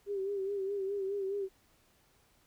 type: tone with vibrato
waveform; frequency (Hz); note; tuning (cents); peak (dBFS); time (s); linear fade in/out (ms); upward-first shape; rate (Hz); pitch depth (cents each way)
sine; 394.3; G4; +10; -32; 0.06-1.49; 50; sine; 4.8; 58
effects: pink hiss -68 dBFS RMS until 2.46 s